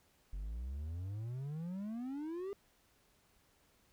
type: exponential sweep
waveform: triangle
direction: up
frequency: 46.13 to 407.5 Hz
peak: -37 dBFS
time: 0.33-2.53 s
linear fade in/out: 0 ms
effects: pink hiss -71 dBFS RMS until 3.92 s